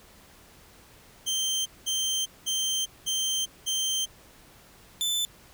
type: tone bursts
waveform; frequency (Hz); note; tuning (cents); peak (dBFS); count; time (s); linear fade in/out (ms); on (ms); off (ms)
25% pulse; 3136; G7; 0; -22; 5; 1.26-4.06; 20; 400; 200
type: tone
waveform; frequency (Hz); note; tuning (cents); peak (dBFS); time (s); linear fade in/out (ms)
sawtooth; 3520; A7; 0; -22; 5.01-5.25; 0
effects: pink hiss -54 dBFS RMS until 5.53 s